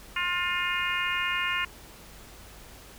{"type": "harmonic tone with a mistuned harmonic", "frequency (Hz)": 354.1, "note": "F4", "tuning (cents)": 24, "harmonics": [3, 4, 5, 6, 7, 8], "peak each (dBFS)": [-33, -33, -33, -33, -33, -33], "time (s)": [0.16, 1.65], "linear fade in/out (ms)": 5, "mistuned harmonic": 5, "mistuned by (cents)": 15, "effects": ["added 50 Hz sine -53 dBFS peak until 2.98 s", "pink hiss -49 dBFS RMS until 2.98 s"]}